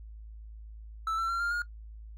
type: tone with pitch steps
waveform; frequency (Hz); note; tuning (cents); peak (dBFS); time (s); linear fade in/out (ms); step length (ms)
triangle; 1318.5 / 1344.7 / 1371.3 / 1398.5 / 1426.3; E6 / E6 / F6 / F6 / F6; 0 / +34 / -32 / +2 / +36; -26; 1.07-1.62; 2; 110
effects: noise-tail reverb RT60 0.1 s tail -19 dB re dry + added 54 Hz sine -43 dBFS peak until 2.17 s